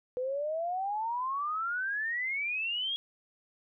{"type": "exponential sweep", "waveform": "sine", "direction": "up", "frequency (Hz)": [493.9, 3322], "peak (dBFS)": -30, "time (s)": [0.17, 2.96], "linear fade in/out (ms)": 0, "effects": []}